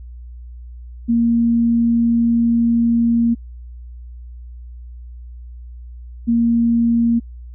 sine tone pair in turn, 233.1 / 233.1 Hz, A#3 / A#3, 0 / 0 cents, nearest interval unison, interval 0 cents, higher neither, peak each -12 dBFS, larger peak neither, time 1.08-3.35 / 6.27-7.2 s, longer first, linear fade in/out 20 ms, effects added 60 Hz sine -32 dBFS peak until 7.54 s

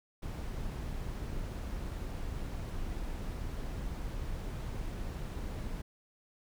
brown noise, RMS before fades -38 dBFS, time 0.22-5.82 s, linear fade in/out 10 ms, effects none

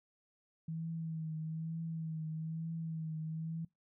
sine tone with vibrato, 160.8 Hz, E3, 43 cents flat, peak -37 dBFS, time 0.68-3.65 s, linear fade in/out 5 ms, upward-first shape triangle, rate 1.1 Hz, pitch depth 43 cents each way, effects noise-tail reverb RT60 0.2 s tail -24 dB re dry

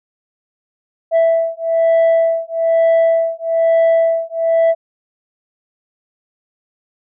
sine beating tone pair, 659.3 / 660.4 Hz, E5 / E5, 0 / +3 cents, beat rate 1.1 Hz, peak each -12 dBFS, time 1.11-4.75 s, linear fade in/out 50 ms, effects tanh soft clip ceiling -8 dBFS

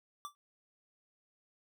square tone with exponential decay, 1167 Hz, D6, 11 cents flat, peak -37 dBFS, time 0.25-0.35 s, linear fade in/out 0 ms, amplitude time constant 20 ms, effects none

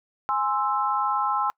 sine chord, Ab augmented, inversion none, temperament equal, 830.6 / 1046.5 / 1318.5 Hz, Ab5 / C6 / E6, 0 / 0 / 0 cents, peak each -26 dBFS, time 0.29-1.5 s, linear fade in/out 0 ms, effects noise-tail reverb RT60 0.1 s tail -26 dB re dry

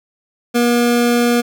25% pulse tone, 239.4 Hz, A#3, 46 cents sharp, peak -8 dBFS, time 0.54-1.42 s, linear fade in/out 20 ms, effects none

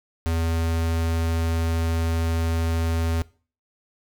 square tone, 82.41 Hz, E2, in tune, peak -22 dBFS, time 0.26-3.22 s, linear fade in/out 0 ms, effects noise-tail reverb RT60 0.4 s tail -21 dB re dry

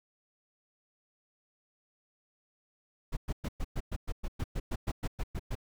brown noise bursts, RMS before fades -32 dBFS, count 16, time 3.12-5.554 s, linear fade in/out 10 ms, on 49 ms, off 110 ms, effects none

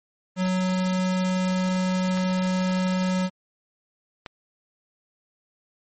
square tone, 185 Hz, F#3, in tune, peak -22 dBFS, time 0.36-3.3 s, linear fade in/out 50 ms
clicks, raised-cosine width 0.3 ms, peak -18 dBFS, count 2, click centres 2.174 / 4.262 s
effects MP3 32 kbps

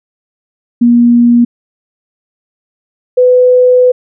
sine tone pair in turn, 238.5 / 500.7 Hz, A#3 / B4, +40 / +24 cents, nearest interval octave + minor second, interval 1284 cents, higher second, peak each -3 dBFS, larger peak neither, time 0.81-1.45 / 3.17-3.92 s, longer second, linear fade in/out 10 ms, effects none

